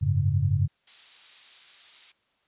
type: chord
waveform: sine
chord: F# suspended second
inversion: none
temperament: equal with one note detuned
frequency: 92.5 / 103.83 / 139.64 Hz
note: F#2 / G#2 / C#3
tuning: 0 / 0 / +13 cents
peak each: -25 dBFS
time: 0.01-0.68 s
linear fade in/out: 20 ms
type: noise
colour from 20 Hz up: violet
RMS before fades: -35 dBFS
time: 0.87-2.12 s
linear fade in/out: 5 ms
effects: white hiss -70 dBFS RMS until 2.47 s + resampled to 8000 Hz